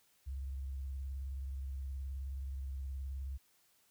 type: tone with vibrato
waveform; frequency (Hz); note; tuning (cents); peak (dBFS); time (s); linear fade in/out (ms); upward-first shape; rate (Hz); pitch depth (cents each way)
sine; 67.3; C2; +49; -38; 0.26-3.38; 20; triangle; 19; 110
effects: white hiss -71 dBFS RMS until 3.9 s

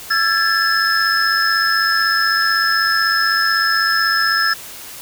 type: tone cluster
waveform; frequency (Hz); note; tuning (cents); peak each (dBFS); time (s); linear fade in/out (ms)
sine; 1341 / 1647 / 1743 / 5180; E6 / G#6 / A6 / E8; +29 / -15 / -17 / -31; -19; 0.1-4.54; 10
effects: white hiss -34 dBFS RMS until 5.01 s

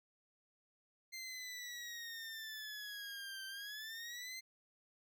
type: exponential two-way sweep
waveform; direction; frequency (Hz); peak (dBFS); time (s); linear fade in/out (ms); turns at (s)
20% pulse; down then up; 2093 to 1556 to 2093; -40; 1.12-4.41; 20; 3.46
effects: none

